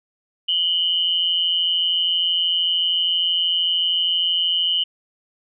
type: tone pair together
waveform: sine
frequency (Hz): 2913 / 3086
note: F#7 / G7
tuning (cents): -28 / -28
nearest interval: minor second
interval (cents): 100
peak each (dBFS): -20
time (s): 0.48-4.84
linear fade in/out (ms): 10
effects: none